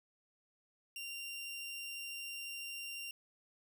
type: tone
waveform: sawtooth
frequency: 2774 Hz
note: F7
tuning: 12 cents flat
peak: -39 dBFS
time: 0.96-3.11 s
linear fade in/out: 2 ms
effects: none

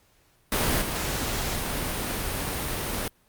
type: noise with level steps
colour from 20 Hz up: pink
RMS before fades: -24 / -29 dBFS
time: 0.52-3.08 s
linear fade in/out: 2 ms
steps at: 0.81 s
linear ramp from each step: 10 ms
effects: pink hiss -63 dBFS RMS until 3.28 s + Opus 48 kbps

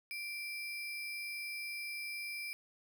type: tone with sample-and-hold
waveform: sine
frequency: 2349 Hz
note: D7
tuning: in tune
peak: -39 dBFS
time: 0.11-2.53 s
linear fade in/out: 0 ms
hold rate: 7350 Hz
effects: none

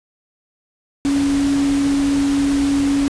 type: tone in noise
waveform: sine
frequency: 280 Hz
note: C#4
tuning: 18 cents sharp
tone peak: -14 dBFS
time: 1.05-3.08 s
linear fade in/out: 0 ms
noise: pink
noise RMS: -28 dBFS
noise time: 1.05-3.08 s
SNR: +11 dB
effects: resampled to 22050 Hz

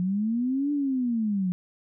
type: linear two-way sweep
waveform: sine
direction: up then down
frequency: 176.1 to 294 to 176.1 Hz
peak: -23 dBFS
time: 0-1.52 s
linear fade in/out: 0 ms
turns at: 0.72 s
effects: none

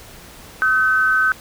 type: tone pair together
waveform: sine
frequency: 1278.9 / 1527 Hz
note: D#6 / G6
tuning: +47 / -46 cents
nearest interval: minor third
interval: 307 cents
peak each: -20 / -14 dBFS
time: 0.62-1.32 s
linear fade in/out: 0 ms
effects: pink hiss -41 dBFS RMS until 1.4 s

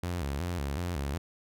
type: tone with vibrato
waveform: sawtooth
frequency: 78.5 Hz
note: D#2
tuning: 16 cents sharp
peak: -27 dBFS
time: 0.03-1.18 s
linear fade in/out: 5 ms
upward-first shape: square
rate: 2.7 Hz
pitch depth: 200 cents each way
effects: none

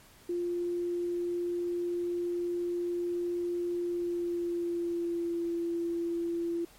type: tone with pitch glide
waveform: sine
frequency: 349.2 to 339.8 Hz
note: F4 to F4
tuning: 0 to -47 cents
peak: -29 dBFS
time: 0.29-6.65 s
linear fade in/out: 5 ms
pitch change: -47 cents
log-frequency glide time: 3.79-5.48 s
effects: pink hiss -57 dBFS RMS until 6.78 s + MP3 64 kbps

